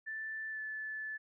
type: tone with pitch glide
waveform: sine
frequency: 1762 to 1739.8 Hz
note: A6 to A6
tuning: +2 to -20 cents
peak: -38 dBFS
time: 0.06-1.18 s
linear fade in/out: 20 ms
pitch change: -22 cents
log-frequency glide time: 0.5-0.6 s
effects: none